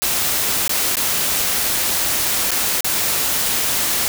white noise with dropouts, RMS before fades -19 dBFS, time 0.02-4.08 s, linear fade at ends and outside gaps 0 ms, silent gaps 0.678-0.694 / 0.955-0.969 / 2.507-2.516 / 2.807-2.845 s, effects none

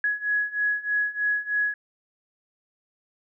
sine beating tone pair, 1676 / 1679.2 Hz, G#6 / G#6, +15 / +19 cents, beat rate 3.2 Hz, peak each -27 / -25 dBFS, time 0.04-1.74 s, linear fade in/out 2 ms, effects none

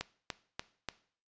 click train, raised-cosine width 0.2 ms, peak -18 dBFS, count 4, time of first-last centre 0.01-0.887 s, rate 3.42 Hz, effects noise-tail reverb RT60 0.5 s tail -17 dB re dry + resampled to 16000 Hz

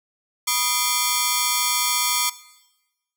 5% pulse ring-modulated tone, 1110 Hz, C#6, 2 cents sharp, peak -4 dBFS, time 0.47-2.3 s, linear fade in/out 10 ms, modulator 133 Hz, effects noise-tail reverb RT60 1.0 s tail -17 dB re dry

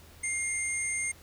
sine tone cluster, 2117 / 6400 / 8710 Hz, C7 / G8 / C#9, +20 / +35 / -31 cents, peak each -32 / -39 / -32 dBFS, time 0.23-1.12 s, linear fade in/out 10 ms, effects added 80 Hz sine -54 dBFS peak until 1.22 s + pink hiss -55 dBFS RMS until 1.22 s

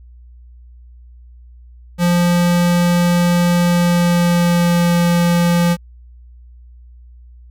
square tone with pitch glide, 174.61 to 172.8 Hz, F3 to F3, 0 to -18 cents, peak -12 dBFS, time 1.98-5.77 s, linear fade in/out 50 ms, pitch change -18 cents, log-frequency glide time 3.61-4.95 s, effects added 60 Hz sine -38 dBFS peak until 7.5 s

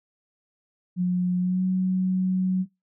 sine tone with pitch glide, 180 to 185.81 Hz, F#3 to F#3, -47 to +8 cents, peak -20 dBFS, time 0.96-2.66 s, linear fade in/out 50 ms, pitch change +55 cents, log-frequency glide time 1.39-1.64 s, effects noise-tail reverb RT60 0.2 s tail -22 dB re dry

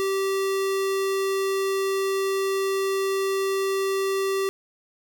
square tone, 388.4 Hz, G4, 16 cents flat, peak -23 dBFS, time 0-4.49 s, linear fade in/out 0 ms, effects none

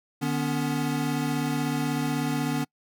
square tone cluster, 150.8 / 246.8 / 283.1 Hz, D3 / B3 / C#4, +46 / -1 / +37 cents, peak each -30 dBFS, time 0.21-2.65 s, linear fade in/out 20 ms, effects noise-tail reverb RT60 0.1 s tail -26 dB re dry

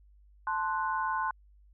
sine chord, F# diminished, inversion first, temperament equal, 880 / 1046.5 / 1480 Hz, A5 / C6 / F#6, 0 / 0 / 0 cents, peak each -33 / -31 / -35 dBFS, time 0.47-1.31 s, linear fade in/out 2 ms, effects added 50 Hz sine -56 dBFS peak until 1.73 s

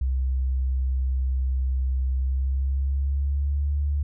sine tone with pitch glide, 65 to 72.12 Hz, C2 to D2, -11 to -31 cents, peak -21 dBFS, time 0.01-4.03 s, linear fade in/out 5 ms, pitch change +180 cents, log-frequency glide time 2.15-3.74 s, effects none

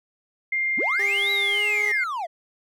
sine tone, 2108 Hz, C7, 12 cents sharp, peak -21 dBFS, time 0.52-2.04 s, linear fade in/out 5 ms
triangle linear two-way sweep, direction up then down, 141.1 to 3951 to 619 Hz, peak -24 dBFS, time 0.77-2.27 s, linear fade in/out 20 ms, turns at 1.31 s
sawtooth tone with pitch glide, 400 to 415.8 Hz, G4 to G#4, +35 to +2 cents, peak -28 dBFS, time 0.99-1.92 s, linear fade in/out 5 ms, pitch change +67 cents, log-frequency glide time 1.47-1.66 s
effects none

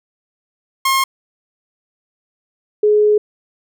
sawtooth / sine tone pair in turn, 1071 / 420.8 Hz, C6 / G#4, +40 / +23 cents, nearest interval octave + major third, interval 1617 cents, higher first, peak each -9 dBFS, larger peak neither, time 0.85-1.04 / 2.83-3.18 s, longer second, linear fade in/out 5 ms, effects none

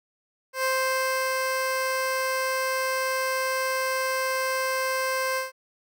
15% pulse tone with ADSR envelope, 523.3 Hz, C5, in tune, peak -16 dBFS, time 0.53-5.52 s, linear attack 110 ms, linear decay 690 ms, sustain -2 dB, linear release 150 ms, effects none

